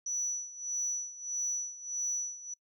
sine tone with tremolo, 5920 Hz, F#8, in tune, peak -28 dBFS, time 0.06-2.54 s, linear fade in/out 5 ms, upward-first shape sine, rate 1.6 Hz, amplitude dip 85%, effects noise-tail reverb RT60 0.1 s tail -23 dB re dry + tanh soft clip ceiling -27 dBFS

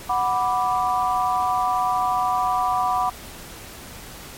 sine chord, B minor, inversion second, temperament equal, 740 / 987.8 / 1174.7 Hz, F#5 / B5 / D6, 0 / 0 / 0 cents, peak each -22 / -23 / -24 dBFS, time 0.09-3.1 s, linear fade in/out 10 ms, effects pink hiss -39 dBFS RMS until 4.37 s + MP3 64 kbps

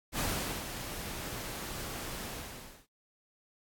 pink noise with ADSR envelope, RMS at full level -32 dBFS, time 0.12-2.87 s, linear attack 67 ms, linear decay 440 ms, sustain -8 dB, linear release 640 ms, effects AAC 64 kbps

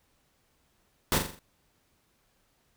pink noise with echo, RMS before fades -25 dBFS, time 1.12-1.18 s, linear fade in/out 0 ms, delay 42 ms, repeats 5, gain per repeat -6 dB, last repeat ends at 1.39 s, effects pink hiss -70 dBFS RMS until 2.76 s

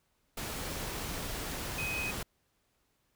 sine tone in noise, 2516 Hz, D#7, 19 cents sharp, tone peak -34 dBFS, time 1.78-2.11 s, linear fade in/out 5 ms, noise pink, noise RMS -38 dBFS, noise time 0.37-2.23 s, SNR +1 dB, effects pink hiss -75 dBFS RMS until 3.15 s

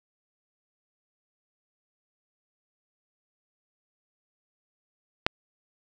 click, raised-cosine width 0.3 ms, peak -4 dBFS, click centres 5.265 s, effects none

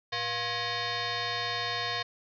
sine tone with frequency modulation, 1300 Hz, E6, 24 cents flat, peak -29 dBFS, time 0.12-2.03 s, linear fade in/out 10 ms, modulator 594 Hz, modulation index 5.6, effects none

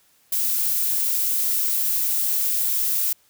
violet noise, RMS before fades -22 dBFS, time 0.32-3.13 s, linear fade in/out 5 ms, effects white hiss -60 dBFS RMS until 3.29 s

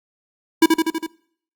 square tone with echo, 325.1 Hz, E4, 24 cents flat, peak -9 dBFS, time 0.62-0.66 s, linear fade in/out 5 ms, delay 81 ms, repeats 5, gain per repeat -3 dB, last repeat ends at 1.065 s, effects noise-tail reverb RT60 0.6 s tail -22 dB re dry + Opus 48 kbps

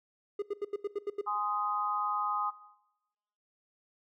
triangle tone bursts, 409 Hz, G#4, 26 cents flat, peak -28 dBFS, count 8, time 0.39-1.213 s, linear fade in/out 5 ms, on 32 ms, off 81 ms
sine chord, Ab major, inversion none, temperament just, 830.6 / 1038.3 / 1245.9 Hz, Ab5 / C6 / Eb6, 0 / -14 / +2 cents, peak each -35 / -36 / -32 dBFS, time 1.26-2.51 s, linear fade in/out 20 ms
effects noise-tail reverb RT60 1.0 s tail -19 dB re dry

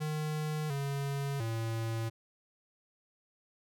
square tone with pitch steps, 153.3 / 139.7 / 113.4 Hz, D#3 / C#3 / A#2, -25 / +14 / -47 cents, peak -33 dBFS, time 0-2.1 s, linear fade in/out 20 ms, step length 700 ms, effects none

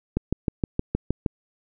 click train, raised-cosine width 3 ms, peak -9 dBFS, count 8, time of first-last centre 0.17-1.262 s, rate 6.41 Hz, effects none

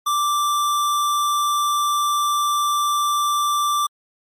square tone, 1174.7 Hz, D6, in tune, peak -18 dBFS, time 0.06-3.87 s, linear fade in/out 10 ms, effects MP3 64 kbps

